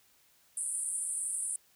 pink band-pass noise, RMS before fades -35 dBFS, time 0.57-1.56 s, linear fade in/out 2 ms, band 8600 to 10000 Hz, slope 96 dB/octave, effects white hiss -66 dBFS RMS until 1.75 s

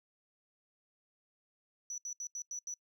sine tone bursts at uneven times, 5920 Hz, F#8, in tune, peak -36 dBFS, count 6, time 1.9-1.98 / 2.05-2.13 / 2.2-2.27 / 2.35-2.42 / 2.51-2.59 / 2.67-2.74 s, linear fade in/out 2 ms, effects noise-tail reverb RT60 0.1 s tail -25 dB re dry + tanh soft clip ceiling -36 dBFS

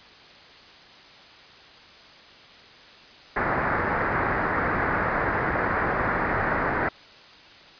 white low-pass noise, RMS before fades -25 dBFS, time 3.36-6.89 s, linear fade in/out 5 ms, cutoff 1900 Hz, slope 48 dB/octave, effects white hiss -48 dBFS RMS until 7.79 s + resampled to 11025 Hz

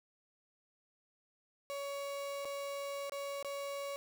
35% pulse tone with dropouts, 561 Hz, C#5, 21 cents sharp, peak -37 dBFS, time 1.7-3.96 s, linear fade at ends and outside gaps 0 ms, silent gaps 2.448-2.454 / 3.096-3.121 / 3.427-3.447 s, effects none

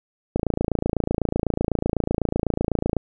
click train, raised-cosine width 2 ms, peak -7 dBFS, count 74, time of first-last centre 0.36-2.967 s, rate 28 Hz, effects none

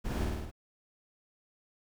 brown noise with echo, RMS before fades -34 dBFS, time 0.04-0.26 s, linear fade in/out 20 ms, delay 51 ms, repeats 5, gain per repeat -2 dB, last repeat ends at 0.515 s, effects none

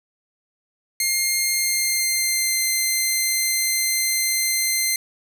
10% pulse tone with pitch glide, 2121 to 2079 Hz, C7 to C7, +23 to -12 cents, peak -10 dBFS, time 1-4.96 s, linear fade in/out 2 ms, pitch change -35 cents, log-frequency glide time 1.51-2.64 s, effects none

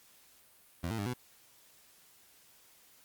20% pulse tone with pitch steps, 85.9 / 112.6 / 100.9 / 124.2 Hz, F2 / A2 / G#2 / B2, -28 / +40 / -49 / +10 cents, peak -28 dBFS, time 0.83-1.138 s, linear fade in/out 10 ms, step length 77 ms, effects white hiss -62 dBFS RMS until 3.04 s + Opus 48 kbps

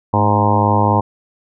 harmonic tone with a mistuned harmonic, 103.83 Hz, G#2, in tune, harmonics 1 / 2 / 3 / 4 / 5 / 6 / 7 / 8 / 9 / 10, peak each -16 / -20 / -23 / -25 / -22 / -25 / -24 / -20 / -17 / -22 dBFS, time 0.13-1.01 s, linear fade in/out 10 ms, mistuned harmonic 2, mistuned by +46 cents, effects none

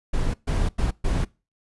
brown noise bursts at uneven times, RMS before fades -22 dBFS, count 4, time 0.13-0.34 / 0.47-0.69 / 0.78-0.91 / 1.04-1.25 s, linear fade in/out 10 ms, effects noise-tail reverb RT60 0.3 s tail -23 dB re dry + resampled to 24000 Hz

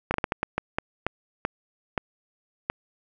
slowing click train, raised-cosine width 0.5 ms, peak -9 dBFS, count 12, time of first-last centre 0.11-2.7 s, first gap 31 ms, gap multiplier 1.37, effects none

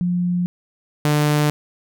sine / sawtooth tone pair in turn, 177.2 / 149.01 Hz, F3 / D3, +25 / +25 cents, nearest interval minor third, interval 300 cents, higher first, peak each -17 / -11 dBFS, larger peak second, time 0.01-0.46 / 1.05-1.5 s, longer neither, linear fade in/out 0 ms, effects none

